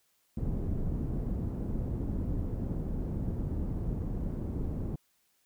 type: low-pass noise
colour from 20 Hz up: pink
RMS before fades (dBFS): -33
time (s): 0.37-4.96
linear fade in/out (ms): 5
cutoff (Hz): 270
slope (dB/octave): 12
effects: white hiss -72 dBFS RMS until 5.45 s